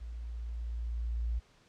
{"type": "tone with level ramp", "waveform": "sine", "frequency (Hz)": 57.8, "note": "A#1", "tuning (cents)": -14, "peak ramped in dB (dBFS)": [-39, -29], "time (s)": [0, 1.4], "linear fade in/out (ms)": 20, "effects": ["pink hiss -64 dBFS RMS until 1.68 s", "low-pass 6000 Hz 12 dB/octave"]}